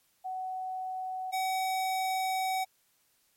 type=tone pair in turn; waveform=sine / square; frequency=748 / 755.4 Hz; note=F#5 / F#5; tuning=+19 / +36 cents; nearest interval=unison; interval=17 cents; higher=second; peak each=-33 / -29 dBFS; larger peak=second; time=0.24-1.32 / 1.32-2.65 s; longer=second; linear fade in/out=20 ms; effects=white hiss -70 dBFS RMS until 3.36 s + MP3 64 kbps

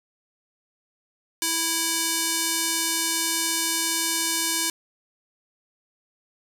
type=tone with band-pass filter; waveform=square; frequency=329.3 Hz; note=E4; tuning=2 cents flat; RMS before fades=-25 dBFS; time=1.42-4.7 s; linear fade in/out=2 ms; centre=8500 Hz; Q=0.86; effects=none

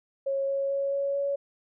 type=tone with pitch steps; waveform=sine; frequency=547 / 550.5 / 554 / 557.5 / 561.1 Hz; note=C#5 / C#5 / C#5 / C#5 / C#5; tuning=-23 / -12 / -1 / +10 / +21 cents; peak=-25 dBFS; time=0.26-1.36 s; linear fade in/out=10 ms; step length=220 ms; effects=none

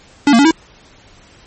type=tone with pitch steps; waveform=square; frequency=286.5 / 230.9 / 284 / 323.3 Hz; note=D4 / A#3 / C#4 / E4; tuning=-43 / -16 / +42 / -34 cents; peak=-7 dBFS; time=0.27-0.51 s; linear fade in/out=2 ms; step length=60 ms; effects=pink hiss -45 dBFS RMS until 1.46 s + MP3 32 kbps

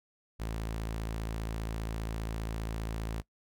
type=tone; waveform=sawtooth; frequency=55 Hz; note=A1; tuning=in tune; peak=-30 dBFS; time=0.39-3.22 s; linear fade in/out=20 ms; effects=noise-tail reverb RT60 0.1 s tail -21 dB re dry

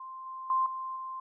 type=tone with level steps; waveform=sine; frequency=1046.5 Hz; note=C6; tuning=in tune; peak=-40 / -38 / -24 / -34 / -36 dBFS; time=0-1.2 s; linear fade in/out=5 ms; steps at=0.26 / 0.5 / 0.66 / 0.96 s; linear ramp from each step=2 ms; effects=none

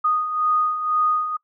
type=beating tone pair; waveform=sine; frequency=1237 / 1239 Hz; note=D#6 / D#6; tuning=-10 / -8 cents; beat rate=2 Hz; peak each=-26 / -19 dBFS; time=0.04-1.37 s; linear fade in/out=10 ms; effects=noise-tail reverb RT60 0.1 s tail -22 dB re dry

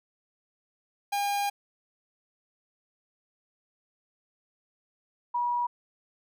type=tone pair in turn; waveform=45% pulse / sine; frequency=809 / 965.4 Hz; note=G#5 / B5; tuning=-46 / -40 cents; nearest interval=minor third; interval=306 cents; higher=second; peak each=-26 / -25 dBFS; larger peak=second; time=1.12-1.5 / 5.34-5.67 s; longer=first; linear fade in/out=10 ms; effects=none

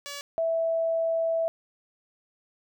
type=tone pair in turn; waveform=5% pulse / sine; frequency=570 / 657.4 Hz; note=C#5 / E5; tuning=+48 / -5 cents; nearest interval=major second; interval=247 cents; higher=second; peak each=-24 / -23 dBFS; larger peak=second; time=0.06-0.21 / 0.38-1.48 s; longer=second; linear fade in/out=0 ms; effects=none

